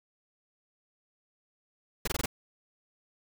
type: noise bursts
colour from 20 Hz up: pink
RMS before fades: -30 dBFS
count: 5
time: 2.05-2.259 s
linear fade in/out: 5 ms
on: 25 ms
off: 21 ms
effects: none